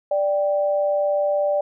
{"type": "tone pair together", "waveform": "sine", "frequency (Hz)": [587.3, 784], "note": ["D5", "G5"], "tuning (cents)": [0, 0], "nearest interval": "perfect fourth", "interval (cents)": 500, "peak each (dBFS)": [-18, -27], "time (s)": [0.11, 1.61], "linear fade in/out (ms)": 5, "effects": []}